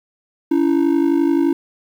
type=ring-modulated tone; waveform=triangle; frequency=308.8 Hz; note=D#4; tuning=13 cents flat; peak=-8 dBFS; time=0.51-1.53 s; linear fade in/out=5 ms; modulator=25.8 Hz; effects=8-bit